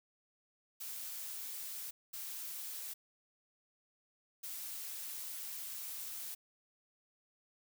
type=noise bursts at uneven times; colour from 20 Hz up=blue; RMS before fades=-44 dBFS; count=3; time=0.8-1.91 / 2.13-2.94 / 4.43-6.35 s; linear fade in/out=10 ms; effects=none